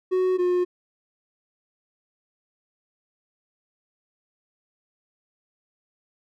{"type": "tone pair in turn", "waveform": "triangle", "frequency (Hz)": [370, 358.4], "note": ["F#4", "F4"], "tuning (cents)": [0, 45], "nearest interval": "minor second", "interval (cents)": 55, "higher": "first", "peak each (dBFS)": -17, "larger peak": "neither", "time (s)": [[0.11, 0.38], [0.38, 0.65]], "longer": "neither", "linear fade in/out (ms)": 20, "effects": []}